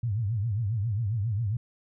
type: tone with vibrato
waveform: sine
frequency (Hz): 108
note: A2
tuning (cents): -32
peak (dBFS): -25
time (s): 0.03-1.57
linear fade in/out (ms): 5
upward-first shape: triangle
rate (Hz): 7.4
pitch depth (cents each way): 240
effects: none